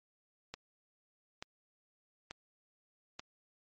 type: click train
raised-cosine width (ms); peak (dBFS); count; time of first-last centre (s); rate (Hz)
0.2; -24; 4; 0.54-3.195; 1.13
effects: MP3 32 kbps